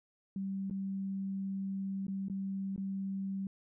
sine tone with dropouts, 194.1 Hz, G3, 17 cents flat, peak -34 dBFS, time 0.36-3.47 s, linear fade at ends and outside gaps 2 ms, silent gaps 0.699-0.709 / 2.068-2.081 / 2.284-2.298 / 2.762-2.778 s, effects none

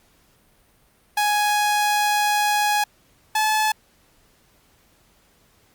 sawtooth tone pair in turn, 833 / 861.9 Hz, G#5 / A5, +5 / -36 cents, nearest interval minor second, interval 59 cents, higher second, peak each -14 dBFS, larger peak neither, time 1.17-2.84 / 3.35-3.72 s, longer first, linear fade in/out 5 ms, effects pink hiss -59 dBFS RMS until 5.74 s + Opus 48 kbps

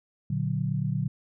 sine chord, Bb augmented, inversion none, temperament equal with one note detuned, 118.1 / 146.83 / 185 Hz, Bb2 / D3 / F#3, +23 / 0 / 0 cents, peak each -30 / -28 / -31 dBFS, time 0.3-1.08 s, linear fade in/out 5 ms, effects none

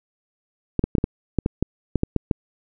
clicks, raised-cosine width 3 ms, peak -6 dBFS, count 12, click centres 0.793 / 0.84 / 0.952 / 0.983 / 1.041 / 1.387 / 1.461 / 1.626 / 1.957 / 2.034 / 2.163 / 2.312 s, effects none

